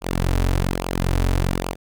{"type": "tone with flanger", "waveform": "sawtooth", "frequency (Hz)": 45, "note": "F#1", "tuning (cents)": -47, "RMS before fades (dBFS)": -21, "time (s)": [0.01, 1.76], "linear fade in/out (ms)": 50, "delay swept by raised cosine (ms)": [0.51, 5.91], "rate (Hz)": 1.2, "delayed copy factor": -0.75, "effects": []}